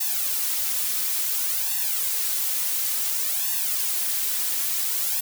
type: noise with flanger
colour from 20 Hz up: blue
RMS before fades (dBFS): -25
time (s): 0-5.21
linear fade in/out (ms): 10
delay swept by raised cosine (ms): 1.1 to 4.1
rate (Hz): 0.57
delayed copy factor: +0.9
effects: none